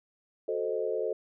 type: chord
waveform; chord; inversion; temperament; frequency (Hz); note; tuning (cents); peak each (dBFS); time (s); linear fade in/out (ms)
sine; F# diminished seventh; none; equal; 370 / 440 / 523.3 / 622.3; F#4 / A4 / C5 / Eb5; 0 / 0 / 0 / 0; -36 / -31 / -34 / -36; 0.48-1.13; 5
effects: none